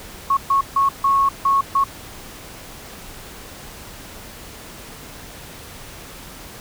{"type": "tone bursts at uneven times", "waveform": "sine", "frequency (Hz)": 1100, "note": "C#6", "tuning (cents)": -14, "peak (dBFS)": -13, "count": 6, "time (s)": [[0.3, 0.37], [0.5, 0.61], [0.76, 0.89], [1.04, 1.29], [1.45, 1.61], [1.75, 1.84]], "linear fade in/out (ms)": 5, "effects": ["pink hiss -38 dBFS RMS until 6.6 s"]}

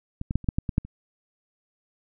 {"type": "clicks", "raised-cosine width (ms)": 5, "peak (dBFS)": [-18, -15, -9, -27, -9, -11, -15, -8, -27], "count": 9, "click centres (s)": [0.214, 0.309, 0.356, 0.443, 0.488, 0.585, 0.692, 0.781, 0.85], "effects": []}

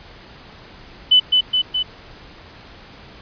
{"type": "tone with echo", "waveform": "sine", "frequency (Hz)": 3003, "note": "F#7", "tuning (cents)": 25, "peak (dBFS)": -8, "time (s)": [1.11, 1.2], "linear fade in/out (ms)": 10, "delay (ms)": 210, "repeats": 3, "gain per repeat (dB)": -3, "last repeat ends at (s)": 1.83, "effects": ["pink hiss -42 dBFS RMS until 3.21 s", "resampled to 11025 Hz"]}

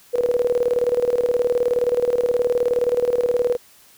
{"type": "tone with tremolo", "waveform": "sine", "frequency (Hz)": 487.6, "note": "B4", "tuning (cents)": -22, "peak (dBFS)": -14, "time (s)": [0.13, 3.57], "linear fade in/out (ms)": 20, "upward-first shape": "square", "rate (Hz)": 19, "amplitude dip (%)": 70, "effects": ["white hiss -51 dBFS RMS until 3.97 s"]}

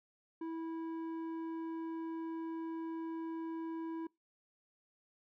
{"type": "tone with low-pass filter", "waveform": "square", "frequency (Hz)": 326.9, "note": "E4", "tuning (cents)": -14, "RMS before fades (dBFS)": -41, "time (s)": [0.41, 4.07], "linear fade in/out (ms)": 5, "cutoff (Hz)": 960, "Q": 0.79, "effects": ["noise-tail reverb RT60 0.2 s tail -24 dB re dry"]}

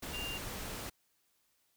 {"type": "tone in noise", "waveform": "sine", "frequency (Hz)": 2794, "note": "F7", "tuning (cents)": 0, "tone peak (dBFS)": -39, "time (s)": [0.13, 0.38], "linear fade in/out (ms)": 10, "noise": "pink", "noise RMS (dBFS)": -42, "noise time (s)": [0.02, 0.9], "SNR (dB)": 0, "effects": ["white hiss -75 dBFS RMS until 1.76 s"]}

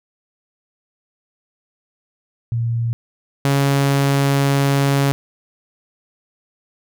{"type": "tone pair in turn", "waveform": ["sine", "sawtooth"], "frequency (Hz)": [116.54, 139.19], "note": ["A#2", "C#3"], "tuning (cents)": [0, 7], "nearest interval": "minor third", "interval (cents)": 307, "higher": "second", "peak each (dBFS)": [-17, -10], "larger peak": "second", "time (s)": [[2.52, 2.93], [3.45, 5.12]], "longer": "second", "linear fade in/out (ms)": 0, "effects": []}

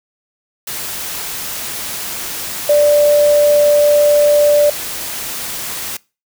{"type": "tone in noise", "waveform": "sine", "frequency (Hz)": 587.3, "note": "D5", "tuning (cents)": 0, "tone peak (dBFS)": -7, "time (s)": [2.69, 4.7], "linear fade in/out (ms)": 5, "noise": "white", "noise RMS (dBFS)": -24, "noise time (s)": [0.67, 5.97], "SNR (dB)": 14, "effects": ["noise-tail reverb RT60 0.3 s tail -23 dB re dry"]}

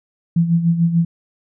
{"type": "tone with tremolo", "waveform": "sine", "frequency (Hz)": 168.3, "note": "E3", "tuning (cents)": 36, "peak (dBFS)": -10, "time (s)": [0.36, 1.05], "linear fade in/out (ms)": 5, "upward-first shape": "sine", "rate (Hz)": 6.8, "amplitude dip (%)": 65, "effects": []}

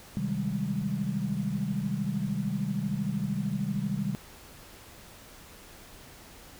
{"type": "chord", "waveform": "sine", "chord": "Ab major seventh", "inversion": "first", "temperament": "just", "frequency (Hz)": [129.78, 155.74, 194.67, 207.7], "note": ["C3", "Eb3", "G3", "Ab3"], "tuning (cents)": [-14, 2, -12, 0], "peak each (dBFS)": [-35, -34, -31, -34], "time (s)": [0.17, 4.15], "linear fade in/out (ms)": 0, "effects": ["pink hiss -50 dBFS RMS until 6.59 s"]}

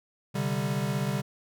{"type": "chord", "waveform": "square", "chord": "C suspended second", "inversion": "none", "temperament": "equal", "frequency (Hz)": [130.81, 146.83, 196], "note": ["C3", "D3", "G3"], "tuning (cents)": [0, 0, 0], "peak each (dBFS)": -32, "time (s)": [0.34, 1.22], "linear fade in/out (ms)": 20, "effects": []}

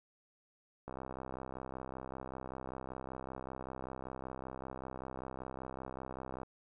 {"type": "click train", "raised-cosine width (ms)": 1, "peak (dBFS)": -29, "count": 363, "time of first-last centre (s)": [0.88, 6.432], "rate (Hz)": 65.2, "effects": []}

